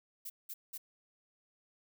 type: noise bursts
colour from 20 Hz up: violet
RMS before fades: -43 dBFS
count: 3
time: 0.25-0.78 s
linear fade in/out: 10 ms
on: 50 ms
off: 190 ms
effects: none